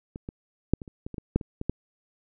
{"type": "clicks", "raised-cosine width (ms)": 3, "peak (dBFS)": [-24, -22, -7, -24, -30, -22, -24, -21, -8, -23, -19, -12], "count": 12, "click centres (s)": [0.159, 0.289, 0.736, 0.818, 0.878, 1.065, 1.143, 1.182, 1.36, 1.412, 1.614, 1.696], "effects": []}